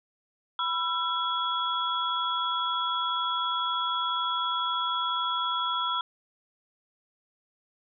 sine tone cluster, 987 / 1343 / 3353 Hz, B5 / E6 / G#7, -1 / +32 / +16 cents, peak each -31 / -29 / -31 dBFS, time 0.59-6.01 s, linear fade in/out 2 ms, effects none

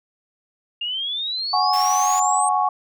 sine exponential sweep, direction up, 2799 to 8580 Hz, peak -23 dBFS, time 0.81-2.49 s, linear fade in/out 5 ms
sine chord, F# suspended second, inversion none, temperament equal, 740 / 830.6 / 1108.7 Hz, F#5 / G#5 / C#6, 0 / 0 / 0 cents, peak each -21 dBFS, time 1.53-2.69 s, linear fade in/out 5 ms
pink high-pass noise, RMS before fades -35 dBFS, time 1.73-2.2 s, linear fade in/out 5 ms, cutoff 1500 Hz, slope 24 dB/octave
effects none

